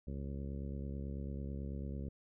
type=harmonic tone; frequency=69.1 Hz; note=C#2; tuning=5 cents flat; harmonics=1 / 2 / 3 / 4 / 5 / 6 / 7 / 8; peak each=-41 / -45 / -46 / -52 / -55 / -55 / -57 / -58 dBFS; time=0.07-2.09 s; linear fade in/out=5 ms; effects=none